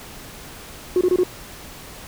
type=tone bursts; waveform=sine; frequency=362.9 Hz; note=F#4; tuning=34 cents flat; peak=-12 dBFS; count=4; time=0.96-1.235 s; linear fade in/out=2 ms; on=50 ms; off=25 ms; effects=tanh soft clip ceiling -11 dBFS + pink hiss -39 dBFS RMS until 2.07 s